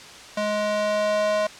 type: tone with high-pass filter sweep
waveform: square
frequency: 210 Hz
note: G#3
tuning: 19 cents sharp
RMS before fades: -23 dBFS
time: 0.37-1.47 s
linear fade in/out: 5 ms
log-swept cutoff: 420 to 670 Hz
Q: 2.7
effects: white hiss -42 dBFS RMS until 1.59 s + low-pass 6000 Hz 12 dB/octave